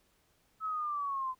sine linear sweep, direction down, 1303 to 1019 Hz, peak -32 dBFS, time 0.6-1.35 s, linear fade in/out 50 ms, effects pink hiss -71 dBFS RMS until 1.39 s

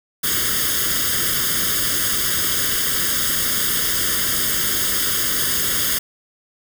white noise with comb filter, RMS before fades -20 dBFS, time 0.23-5.99 s, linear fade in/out 10 ms, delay 0.6 ms, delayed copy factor +0.95, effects none

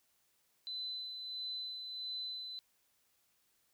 sine tone with tremolo, 4020 Hz, B7, 30 cents sharp, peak -38 dBFS, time 0.67-2.59 s, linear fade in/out 0 ms, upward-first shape sine, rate 1.5 Hz, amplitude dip 40%, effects white hiss -75 dBFS RMS until 3.73 s

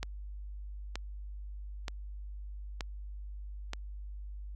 click train, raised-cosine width 0.2 ms, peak -19 dBFS, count 5, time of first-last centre 0.03-3.734 s, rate 1.08 Hz, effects added 50 Hz sine -40 dBFS peak until 4.55 s

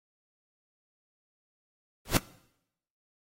pink noise with exponential growth, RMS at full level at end -18 dBFS, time 2.05-2.17 s, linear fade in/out 2 ms, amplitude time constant 26 ms, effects noise-tail reverb RT60 0.8 s tail -21 dB re dry + AAC 48 kbps

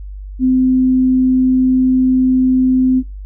sine tone, 257.2 Hz, C4, 30 cents flat, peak -9 dBFS, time 0.39-3.03 s, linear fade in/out 50 ms, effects noise-tail reverb RT60 0.2 s tail -19 dB re dry + added 49 Hz sine -26 dBFS peak until 3.25 s

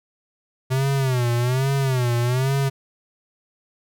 square tone with vibrato, 128.2 Hz, C3, 35 cents flat, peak -19 dBFS, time 0.7-2.7 s, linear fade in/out 20 ms, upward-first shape sine, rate 1.2 Hz, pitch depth 130 cents each way, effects none

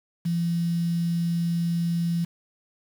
sine tone with quantisation, 170 Hz, F3, 46 cents flat, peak -22 dBFS, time 0.25-2.25 s, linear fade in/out 10 ms, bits 7, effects none

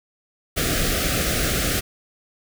pink band-stop noise, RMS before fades -22 dBFS, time 0.56-1.81 s, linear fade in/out 20 ms, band 740 to 1200 Hz, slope 96 dB/octave, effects none

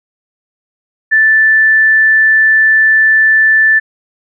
sine tone, 1760 Hz, A6, in tune, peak -5 dBFS, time 1.11-3.8 s, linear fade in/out 20 ms, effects none

